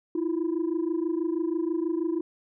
sine tone pair together, 319.3 / 345.5 Hz, D#4 / F4, +45 / -19 cents, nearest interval minor second, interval 136 cents, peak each -26 dBFS, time 0.15-2.21 s, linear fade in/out 5 ms, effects tanh soft clip ceiling -21 dBFS

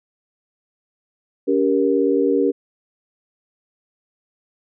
sine chord, G diminished, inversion second, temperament just, 282.2 / 392 / 470.4 Hz, Db4 / G4 / Bb4, +31 / 0 / +16 cents, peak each -19 dBFS, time 1.47-2.52 s, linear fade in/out 20 ms, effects none

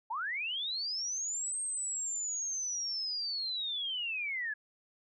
sine linear two-way sweep, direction up then down, 830.6 to 8470 to 1663 Hz, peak -33 dBFS, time 0.1-4.54 s, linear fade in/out 10 ms, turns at 1.6 s, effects none

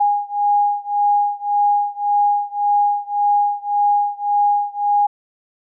sine beating tone pair, 820 / 821.8 Hz, G#5 / G#5, -22 / -18 cents, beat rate 1.8 Hz, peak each -17 / -18 dBFS, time 0-5.07 s, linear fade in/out 10 ms, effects none

